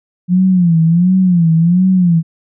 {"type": "tone with vibrato", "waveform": "sine", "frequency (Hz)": 174.61, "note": "F3", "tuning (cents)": 0, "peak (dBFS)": -7, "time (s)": [0.28, 2.23], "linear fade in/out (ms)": 50, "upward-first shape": "sine", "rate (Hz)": 1.4, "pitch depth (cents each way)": 130, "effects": []}